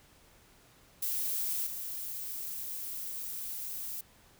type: noise with level steps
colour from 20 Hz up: violet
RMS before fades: -33 / -39 dBFS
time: 1.02-4.01 s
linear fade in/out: 5 ms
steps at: 1.66 s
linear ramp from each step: 10 ms
effects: pink hiss -61 dBFS RMS until 4.39 s